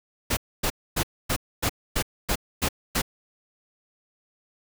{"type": "noise bursts", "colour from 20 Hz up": "pink", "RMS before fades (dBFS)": -24, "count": 9, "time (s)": [0.3, 3.019], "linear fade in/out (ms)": 10, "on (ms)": 71, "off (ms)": 260, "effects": []}